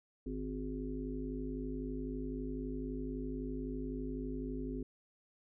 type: harmonic tone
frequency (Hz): 51.91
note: G#1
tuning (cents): 0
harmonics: 1 / 3 / 5 / 7 / 8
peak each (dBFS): -42 / -49 / -40 / -46 / -47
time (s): 0.26-4.83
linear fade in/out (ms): 5
effects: none